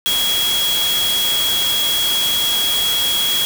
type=tone in noise; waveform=sine; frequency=3322 Hz; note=G#7; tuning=in tune; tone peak=-16 dBFS; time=0.06-3.45 s; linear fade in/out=0 ms; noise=white; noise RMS=-22 dBFS; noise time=0.06-3.45 s; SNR=+3 dB; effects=none